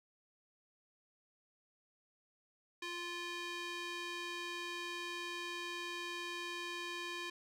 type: tone with band-pass filter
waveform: square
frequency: 348.4 Hz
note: F4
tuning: 4 cents flat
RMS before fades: -43 dBFS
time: 2.82-7.3 s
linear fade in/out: 5 ms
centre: 2800 Hz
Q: 1
effects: none